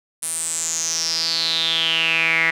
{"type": "tone with band-pass filter sweep", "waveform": "sawtooth", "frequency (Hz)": 163.7, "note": "E3", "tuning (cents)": -12, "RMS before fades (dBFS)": -21, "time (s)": [0.22, 2.51], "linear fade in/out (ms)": 10, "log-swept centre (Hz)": [9700, 2000], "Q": 8, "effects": []}